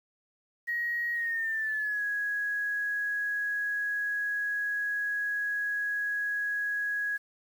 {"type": "tone with pitch glide", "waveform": "sine", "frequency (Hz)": [1890, 1664.5], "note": ["A#6", "G#6"], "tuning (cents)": [23, 3], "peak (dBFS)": -28, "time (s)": [0.67, 7.18], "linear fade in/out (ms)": 20, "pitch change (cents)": -220, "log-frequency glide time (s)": [1.14, 2.03], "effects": ["9-bit"]}